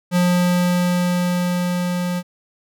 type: tone with level ramp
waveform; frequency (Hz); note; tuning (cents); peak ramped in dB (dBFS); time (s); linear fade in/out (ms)
square; 177.9; F3; +32; -14 to -21; 0.11-2.23; 50
effects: none